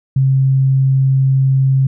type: tone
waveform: sine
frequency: 133.9 Hz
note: C3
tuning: 40 cents sharp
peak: -9 dBFS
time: 0.16-1.87 s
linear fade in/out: 5 ms
effects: none